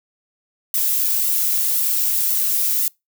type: noise with flanger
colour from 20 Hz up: violet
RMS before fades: -19 dBFS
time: 0.74-2.88 s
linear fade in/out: 2 ms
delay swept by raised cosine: 1.2 to 4 ms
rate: 1.9 Hz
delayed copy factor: -0.65
effects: noise-tail reverb RT60 0.2 s tail -25 dB re dry